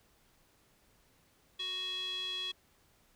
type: tone with band-pass filter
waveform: square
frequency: 370.3 Hz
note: F#4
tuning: 1 cent sharp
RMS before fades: -38 dBFS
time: 1.59-2.52 s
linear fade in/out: 10 ms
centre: 3400 Hz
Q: 8.8
effects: pink hiss -68 dBFS RMS until 3.15 s